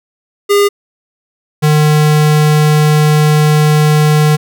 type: tone pair in turn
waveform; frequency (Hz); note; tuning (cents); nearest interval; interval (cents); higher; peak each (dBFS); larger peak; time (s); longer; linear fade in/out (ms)
square; 405.9 / 151.63; G#4 / D#3; -40 / -44; octave + perfect fourth; 1704; first; -7; neither; 0.49-0.69 / 1.62-4.37; second; 20
effects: none